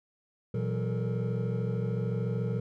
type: tone cluster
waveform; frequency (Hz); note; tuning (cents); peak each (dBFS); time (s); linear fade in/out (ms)
triangle; 120.2 / 167 / 187.8 / 433.6 / 467.1; B2 / E3 / F#3 / A4 / A#4; -46 / +23 / +26 / -25 / +3; -28 / -34 / -33 / -37 / -36; 0.54-2.6; 5
effects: tanh soft clip ceiling -18 dBFS